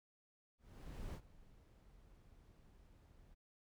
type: noise with ADSR envelope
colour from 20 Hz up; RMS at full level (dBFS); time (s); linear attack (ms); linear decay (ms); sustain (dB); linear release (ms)
brown; -45; 0.58-3.35; 560; 67; -19; 21
effects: none